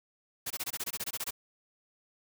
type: noise bursts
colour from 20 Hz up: white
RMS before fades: -35 dBFS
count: 13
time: 0.46-1.309 s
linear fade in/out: 10 ms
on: 45 ms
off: 22 ms
effects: none